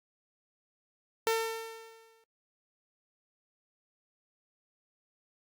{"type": "tone with exponential decay", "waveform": "sawtooth", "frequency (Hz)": 450.8, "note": "A4", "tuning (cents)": 42, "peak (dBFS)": -20, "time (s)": [1.27, 2.24], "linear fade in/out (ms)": 1, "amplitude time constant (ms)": 210, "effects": ["noise-tail reverb RT60 0.1 s tail -22 dB re dry", "Opus 48 kbps"]}